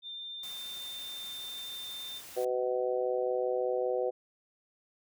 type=tone; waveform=sine; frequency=3594 Hz; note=A7; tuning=36 cents sharp; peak=-39 dBFS; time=0.02-2.22 s; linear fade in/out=50 ms
type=noise; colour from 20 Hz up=white; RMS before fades=-48 dBFS; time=0.43-2.45 s; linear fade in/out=5 ms
type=harmonic tone; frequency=125.2 Hz; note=B2; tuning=24 cents sharp; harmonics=3 / 4 / 5 / 6; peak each=-34 / -30 / -37 / -39 dBFS; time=2.36-4.11 s; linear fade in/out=20 ms
effects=none

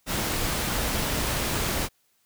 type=noise; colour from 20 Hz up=pink; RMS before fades=-27 dBFS; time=0.06-1.89 s; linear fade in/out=50 ms; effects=white hiss -68 dBFS RMS until 2.25 s

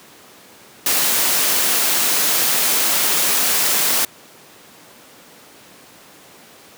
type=noise; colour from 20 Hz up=white; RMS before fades=-17 dBFS; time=0.86-4.05 s; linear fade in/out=2 ms; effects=pink hiss -44 dBFS RMS until 6.77 s + high-pass 200 Hz 12 dB/octave

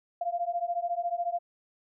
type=beating tone pair; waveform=sine; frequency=687 / 701 Hz; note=F5 / F5; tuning=-29 / +6 cents; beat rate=14 Hz; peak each=-31 / -31 dBFS; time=0.21-1.39 s; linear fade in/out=5 ms; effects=none

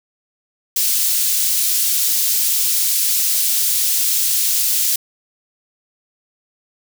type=high-pass noise; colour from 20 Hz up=white; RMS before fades=-17 dBFS; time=0.76-4.96 s; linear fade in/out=5 ms; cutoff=4200 Hz; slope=12 dB/octave; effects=none

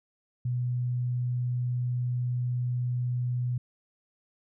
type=tone; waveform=sine; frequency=123.47 Hz; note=B2; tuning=in tune; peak=-26 dBFS; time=0.45-3.58 s; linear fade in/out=5 ms; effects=none

